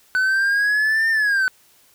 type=exponential two-way sweep; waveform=triangle; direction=up then down; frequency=1500 to 1816 to 1500 Hz; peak=-14 dBFS; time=0.15-1.48 s; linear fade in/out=0 ms; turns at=1.1 s; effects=white hiss -55 dBFS RMS until 1.94 s